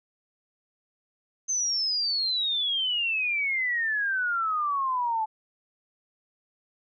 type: exponential sweep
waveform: sine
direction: down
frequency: 6290 to 860 Hz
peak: -24 dBFS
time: 1.48-5.26 s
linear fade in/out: 20 ms
effects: none